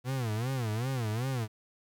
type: tone with vibrato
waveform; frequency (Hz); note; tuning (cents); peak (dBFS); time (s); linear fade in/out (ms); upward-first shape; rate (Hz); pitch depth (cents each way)
40% pulse; 119.6; A#2; +45; -29; 0.04-1.48; 50; sine; 2.6; 210
effects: 11-bit

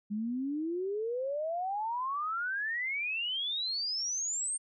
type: exponential sweep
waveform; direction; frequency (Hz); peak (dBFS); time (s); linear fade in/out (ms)
sine; up; 202.8 to 8790; -31; 0.1-4.58; 20
effects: none

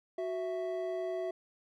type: tone pair together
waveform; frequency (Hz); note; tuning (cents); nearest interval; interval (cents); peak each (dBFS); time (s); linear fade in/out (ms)
triangle; 370 / 659.3; F#4 / E5; 0 / 0; minor seventh; 1000; -34 / -34; 0.18-1.31; 5
effects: none

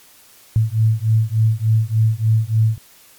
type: beating tone pair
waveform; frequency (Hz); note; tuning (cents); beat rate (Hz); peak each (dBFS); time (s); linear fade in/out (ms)
sine; 109.1 / 112.5; A2 / A2; -14 / +39; 3.4; -16; 0.56-2.78; 0
effects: white hiss -48 dBFS RMS until 3.18 s + MP3 96 kbps

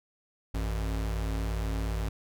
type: tone pair together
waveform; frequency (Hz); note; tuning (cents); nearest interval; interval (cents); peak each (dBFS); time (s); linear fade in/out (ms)
square; 54.11 / 91; A1 / F#2; -28 / -28; major sixth; 900; -30 / -38; 0.54-2.09; 5
effects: none

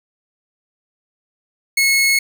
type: tone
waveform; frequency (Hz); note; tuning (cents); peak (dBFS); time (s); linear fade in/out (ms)
sawtooth; 2183; C#7; -27; -9; 1.77-2.19; 5
effects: none

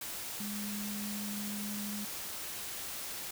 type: tone in noise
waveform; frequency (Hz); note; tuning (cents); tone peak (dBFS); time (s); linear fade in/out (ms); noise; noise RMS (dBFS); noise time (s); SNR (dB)
sine; 206.4; G#3; -10; -38; 0.4-2.05; 5; white; -41; 0.01-3.31; 0
effects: none

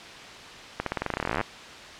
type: accelerating click train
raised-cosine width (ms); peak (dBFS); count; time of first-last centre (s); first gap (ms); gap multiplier
0.5; -11; 23; 0.8-1.412; 63; 0.91
effects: white hiss -42 dBFS RMS until 1.99 s + low-pass 4000 Hz 12 dB/octave

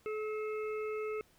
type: harmonic tone with a mistuned harmonic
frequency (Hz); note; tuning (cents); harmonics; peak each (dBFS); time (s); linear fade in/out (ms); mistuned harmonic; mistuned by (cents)
430; A4; -40; 1 / 3 / 5 / 6; -35 / -45 / -49 / -51; 0.06-1.21; 0; 6; +26
effects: pink hiss -67 dBFS RMS until 1.38 s

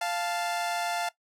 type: tone pair together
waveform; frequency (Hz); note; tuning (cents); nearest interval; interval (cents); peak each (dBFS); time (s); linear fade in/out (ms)
sawtooth; 696.9 / 878; F5 / A5; -4 / -4; major third; 400; -26 / -29; 0.01-1.09; 5
effects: noise-tail reverb RT60 0.1 s tail -17 dB re dry + low-pass 12000 Hz 12 dB/octave

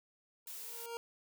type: tone with exponential growth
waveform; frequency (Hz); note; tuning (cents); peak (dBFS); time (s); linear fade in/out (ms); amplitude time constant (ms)
25% pulse; 466.2; A#4; 0; -34; 0.46-0.97; 0; 110
type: noise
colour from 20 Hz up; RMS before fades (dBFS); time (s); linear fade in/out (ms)
blue; -46; 0.47-0.86; 2
effects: none

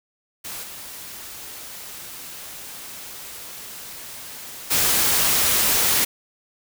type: noise with level steps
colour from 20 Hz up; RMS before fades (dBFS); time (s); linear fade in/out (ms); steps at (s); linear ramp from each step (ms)
white; -33 / -37 / -19; 0.44-6.05; 10; 0.62 / 4.7; 20
effects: none

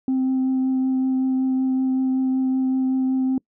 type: tone with vibrato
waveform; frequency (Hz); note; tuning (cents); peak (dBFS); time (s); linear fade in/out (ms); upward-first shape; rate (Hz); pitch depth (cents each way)
sine; 261.2; C4; -3; -16; 0.08-3.38; 2; triangle; 5.3; 11
effects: noise-tail reverb RT60 0.1 s tail -26 dB re dry + tanh soft clip ceiling -16 dBFS

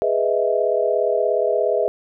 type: chord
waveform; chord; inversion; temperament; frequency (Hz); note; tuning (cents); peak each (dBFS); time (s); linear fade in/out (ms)
sine; E major seventh; first; equal; 415.3 / 493.9 / 622.3 / 659.3; G#4 / B4 / D#5 / E5; 0 / 0 / 0 / 0; -22; 0.02-1.88; 0
effects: none

